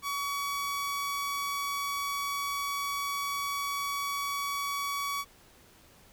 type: tone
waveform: sawtooth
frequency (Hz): 1131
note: C#6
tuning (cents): +34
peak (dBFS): -27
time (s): 0.02-5.25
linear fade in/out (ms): 50
effects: pink hiss -58 dBFS RMS until 6.12 s